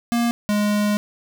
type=tone pair in turn; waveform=square; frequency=235.9 / 207.8 Hz; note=A#3 / G#3; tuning=+21 / +1 cents; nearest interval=major second; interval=220 cents; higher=first; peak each=-18 dBFS; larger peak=neither; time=0.12-0.31 / 0.49-0.97 s; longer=second; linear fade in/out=0 ms; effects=none